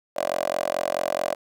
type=tone with high-pass filter; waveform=10% pulse; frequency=44.62 Hz; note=F1; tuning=38 cents sharp; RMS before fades=-26 dBFS; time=0.16-1.35 s; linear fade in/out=10 ms; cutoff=580 Hz; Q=5.3; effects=none